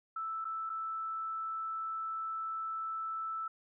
sine tone with dropouts, 1318.5 Hz, E6, in tune, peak -35 dBFS, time 0.16-3.48 s, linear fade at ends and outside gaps 5 ms, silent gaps 0.445-0.451 / 0.695-0.699 s, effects none

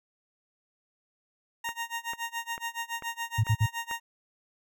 20% pulse tone with tremolo, 930 Hz, A#5, 4 cents flat, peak -25 dBFS, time 1.64-4 s, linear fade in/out 5 ms, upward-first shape sine, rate 7.1 Hz, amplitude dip 95%
click train, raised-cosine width 0.5 ms, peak -25 dBFS, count 6, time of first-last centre 1.69-3.912 s, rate 2.25 Hz
sine tone bursts, 110 Hz, A2, in tune, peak -20 dBFS, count 3, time 3.38-3.663 s, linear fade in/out 10 ms, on 59 ms, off 53 ms
effects none

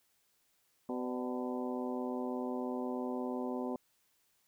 harmonic tone with a mistuned harmonic, 125.8 Hz, B2, 32 cents sharp, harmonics 2 / 3 / 4 / 5 / 6 / 7 / 8, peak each -37 / -41 / -43 / -45 / -47 / -48 / -49 dBFS, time 0.89-3.76 s, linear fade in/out 2 ms, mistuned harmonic 5, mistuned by -82 cents, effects white hiss -74 dBFS RMS until 4.47 s

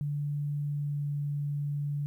sine tone with pitch glide, 145.6 to 144.68 Hz, D3 to D3, -15 to -26 cents, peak -29 dBFS, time 0.01-2.06 s, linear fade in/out 0 ms, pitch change -11 cents, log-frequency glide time 0.63-1.04 s, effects 11-bit

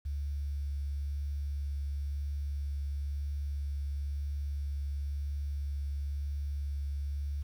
sine tone with vibrato, 71.1 Hz, C#2, 45 cents sharp, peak -32 dBFS, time 0.05-7.43 s, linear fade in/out 10 ms, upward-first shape triangle, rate 0.99 Hz, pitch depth 13 cents each way, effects 10-bit

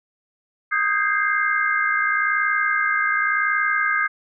sine chord, Ab major seventh, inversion second, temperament equal with one note detuned, 1244.5 / 1568 / 1628.9 / 2093 Hz, Eb6 / G6 / Ab6 / C7, 0 / 0 / -34 / 0 cents, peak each -23 / -24 / -23 / -24 dBFS, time 0.71-4.08 s, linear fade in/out 20 ms, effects none

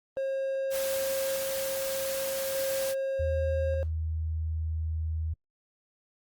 triangle tone with tremolo, 538 Hz, C5, 48 cents sharp, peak -26 dBFS, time 0.17-3.83 s, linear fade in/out 0 ms, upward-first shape square, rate 0.42 Hz, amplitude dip 25%
white noise, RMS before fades -36 dBFS, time 0.7-2.95 s, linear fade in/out 50 ms
sine tone, 79.7 Hz, D#2, 42 cents sharp, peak -28 dBFS, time 3.19-5.34 s, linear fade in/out 10 ms
effects Opus 32 kbps

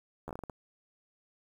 slowing click train, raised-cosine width 1 ms, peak -26 dBFS, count 8, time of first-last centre 0.28-0.498 s, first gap 12 ms, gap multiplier 1.31, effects 9-bit

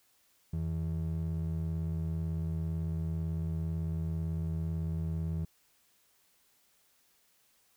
triangle ring-modulated tone, 123.47 Hz, B2, in tune, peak -26 dBFS, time 0.53-5.45 s, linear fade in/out 5 ms, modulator 39 Hz, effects white hiss -69 dBFS RMS until 7.76 s

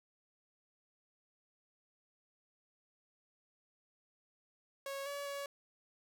sawtooth tone with pitch steps, 551 / 568 / 563 Hz, C#5 / C#5 / C#5, -11 / +42 / +27 cents, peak -36 dBFS, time 4.86-5.46 s, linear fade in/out 2 ms, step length 200 ms, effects none

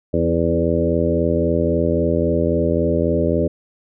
harmonic tone with a mistuned harmonic, 83.7 Hz, E2, 27 cents sharp, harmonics 1 / 2 / 3 / 4 / 5 / 6 / 7, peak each -23 / -23 / -23 / -23 / -23 / -23 / -23 dBFS, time 0.13-3.48 s, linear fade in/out 10 ms, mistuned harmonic 4, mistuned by -18 cents, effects none

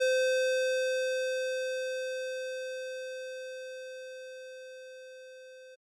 square tone with level ramp, 516 Hz, C5, 24 cents flat, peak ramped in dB -24 to -49 dBFS, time 0-5.76 s, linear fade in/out 20 ms, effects low-pass 7000 Hz 12 dB/octave + MP3 96 kbps

